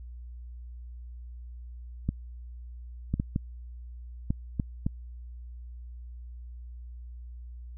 clicks, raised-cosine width 5 ms, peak -14 dBFS, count 7, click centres 2.09 / 3.14 / 3.199 / 3.361 / 4.305 / 4.598 / 4.865 s, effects added 60 Hz sine -40 dBFS peak until 7.77 s

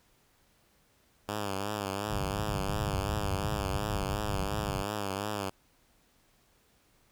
5% pulse tone with vibrato, 101 Hz, G#2, 48 cents flat, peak -21 dBFS, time 1.28-5.5 s, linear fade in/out 10 ms, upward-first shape triangle, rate 2.8 Hz, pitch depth 98 cents each way
white low-pass noise, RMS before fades -35 dBFS, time 2.06-4.85 s, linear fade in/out 50 ms, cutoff 160 Hz, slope 48 dB/octave
effects pink hiss -67 dBFS RMS until 7.11 s

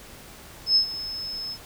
sine tone with ADSR envelope, 5200 Hz, E8, 24 cents flat, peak -14 dBFS, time 0.66-1.58 s, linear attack 97 ms, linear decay 97 ms, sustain -16 dB, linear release 62 ms, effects pink hiss -45 dBFS RMS until 1.65 s

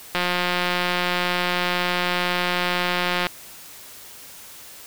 click train, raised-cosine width 0.3 ms, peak -6 dBFS, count 556, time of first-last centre 0.15-3.268 s, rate 178 Hz, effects white hiss -42 dBFS RMS until 4.86 s

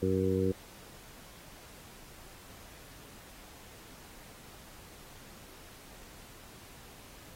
harmonic tone, 94.4 Hz, F#2, 35 cents sharp, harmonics 1 / 2 / 3 / 4 / 5, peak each -33 / -33 / -34 / -32 / -32 dBFS, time 0.02-0.52 s, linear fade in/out 5 ms, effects pink hiss -53 dBFS RMS until 7.35 s + AAC 48 kbps

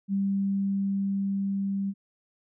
sine tone with level ramp, 196.8 Hz, G3, 7 cents sharp, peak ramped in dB -23 to -26 dBFS, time 0.08-1.94 s, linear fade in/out 50 ms, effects none

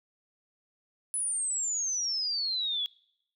sine exponential sweep, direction down, 10190 to 3322 Hz, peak -28 dBFS, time 1.14-2.86 s, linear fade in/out 0 ms, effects noise-tail reverb RT60 0.8 s tail -25 dB re dry

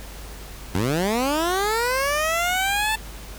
15% pulse linear sweep, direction up, 81.7 to 888 Hz, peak -14 dBFS, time 0.74-2.96 s, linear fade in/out 10 ms, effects added 50 Hz sine -37 dBFS peak until 3.38 s + pink hiss -41 dBFS RMS until 3.38 s

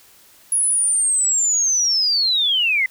sine linear sweep, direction down, 10548 to 2000 Hz, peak -15 dBFS, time 0.52-2.86 s, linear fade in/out 2 ms, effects white hiss -50 dBFS RMS until 2.9 s

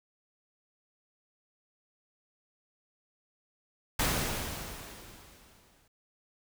pink noise with exponential decay, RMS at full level -27 dBFS, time 3.99-5.88 s, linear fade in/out 5 ms, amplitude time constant 410 ms, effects none

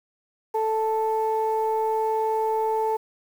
sine tone pair together, 440 / 879.4 Hz, A4 / A5, 0 / -1 cents, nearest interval octave, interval 1199 cents, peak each -23 dBFS, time 0.54-2.97 s, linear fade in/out 10 ms, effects tanh soft clip ceiling -15 dBFS + 8-bit

